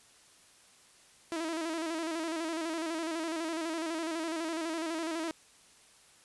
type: tone with vibrato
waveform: sawtooth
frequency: 325.6 Hz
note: E4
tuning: 21 cents flat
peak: -29 dBFS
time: 1.32-5.31 s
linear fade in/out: 0 ms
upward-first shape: square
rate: 12 Hz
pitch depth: 54 cents each way
effects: white hiss -60 dBFS RMS until 6.24 s + resampled to 24000 Hz